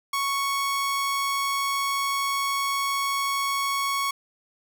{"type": "tone", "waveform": "sawtooth", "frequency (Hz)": 1108.7, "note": "C#6", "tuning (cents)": 0, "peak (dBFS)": -20, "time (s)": [0.13, 4.11], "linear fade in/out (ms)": 5, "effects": []}